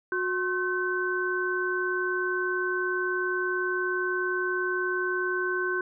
sine tone cluster, 365.2 / 1064 / 1527 Hz, F#4 / C6 / G6, -23 / +29 / -46 cents, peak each -29 / -34 / -28 dBFS, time 0.12-5.81 s, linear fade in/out 2 ms, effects none

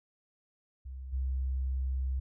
sine tone with level steps, 65.41 Hz, C2, in tune, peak -39 / -29 dBFS, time 0.85-2.2 s, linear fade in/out 10 ms, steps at 1.12 s, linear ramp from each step 20 ms, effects none

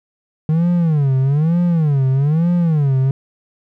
triangle tone with vibrato, 152.1 Hz, D#3, 39 cents flat, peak -10 dBFS, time 0.49-3.11 s, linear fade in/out 2 ms, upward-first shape sine, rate 1.1 Hz, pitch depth 250 cents each way, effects none

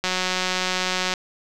click train, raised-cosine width 0.2 ms, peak -6 dBFS, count 203, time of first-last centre 0.04-1.138 s, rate 184 Hz, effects none

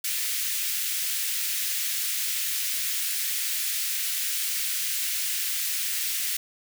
white high-pass noise, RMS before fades -28 dBFS, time 0.04-6.37 s, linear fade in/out 5 ms, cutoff 1800 Hz, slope 24 dB/octave, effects none

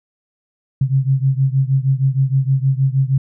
sine beating tone pair, 132.1 / 138.5 Hz, C3 / C#3, +17 / -1 cents, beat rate 6.4 Hz, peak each -15 / -17 dBFS, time 0.81-3.18 s, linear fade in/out 5 ms, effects none

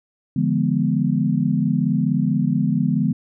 sine chord, D diminished seventh, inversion none, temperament equal with one note detuned, 146.83 / 171.32 / 207.7 / 246.9 Hz, D3 / F3 / Ab3 / Cb4, 0 / -33 / 0 / 0 cents, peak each -22 dBFS, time 0.36-3.13 s, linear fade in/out 5 ms, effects none

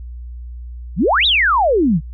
sine exponential two-way sweep, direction up then down, 138.3 to 3975 to 138.3 Hz, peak -11 dBFS, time 0.96-2.01 s, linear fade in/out 50 ms, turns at 1.26 s, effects added 60 Hz sine -28 dBFS peak until 2.13 s

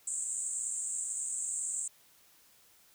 white band-pass noise, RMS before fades -36 dBFS, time 0.07-1.88 s, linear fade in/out 5 ms, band 7300 to 8500 Hz, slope 96 dB/octave, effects white hiss -63 dBFS RMS until 2.94 s

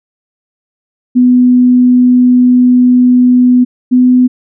sine tone pair in turn, 248.8 / 251 Hz, B3 / B3, +13 / +28 cents, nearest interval unison, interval 15 cents, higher second, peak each -3 dBFS, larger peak neither, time 1.15-3.65 / 3.91-4.28 s, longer first, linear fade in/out 20 ms, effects none

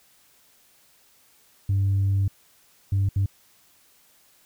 sine tone bursts at uneven times, 98 Hz, G2, in tune, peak -17 dBFS, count 3, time 1.69-2.28 / 2.92-3.09 / 3.16-3.26 s, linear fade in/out 5 ms, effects tanh soft clip ceiling -17 dBFS + white hiss -59 dBFS RMS until 4.45 s

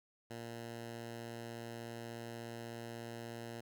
10% pulse tone, 116.54 Hz, A#2, in tune, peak -36 dBFS, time 0.3-3.61 s, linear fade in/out 10 ms, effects none

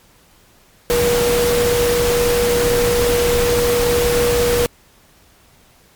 sine tone in noise, 480.6 Hz, B4, 47 cents flat, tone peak -14 dBFS, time 0.9-4.66 s, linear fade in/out 0 ms, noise pink, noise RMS -20 dBFS, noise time 0.9-4.66 s, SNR +3 dB, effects pink hiss -51 dBFS RMS until 5.95 s + MP3 96 kbps

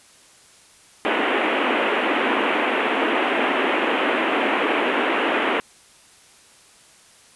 pink band-pass noise, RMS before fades -21 dBFS, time 1.05-5.6 s, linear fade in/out 0 ms, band 250 to 3000 Hz, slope 48 dB/octave, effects white hiss -51 dBFS RMS until 7.35 s + resampled to 24000 Hz

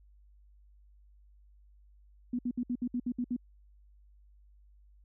sine tone bursts, 244.9 Hz, B3, 14 cents flat, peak -29 dBFS, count 9, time 2.33-3.365 s, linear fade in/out 5 ms, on 59 ms, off 63 ms, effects added 50 Hz sine -57 dBFS peak until 5.04 s

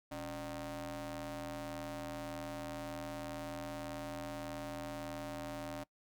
sawtooth ring-modulated tone, 160.3 Hz, E3, 48 cents flat, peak -34 dBFS, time 0.11-5.84 s, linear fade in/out 10 ms, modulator 440 Hz, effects noise-tail reverb RT60 0.1 s tail -21 dB re dry

